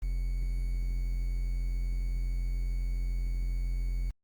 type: tone with quantisation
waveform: triangle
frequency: 43.65 Hz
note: F1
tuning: in tune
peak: -26 dBFS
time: 0.02-4.11 s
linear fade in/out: 10 ms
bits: 9
effects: Opus 32 kbps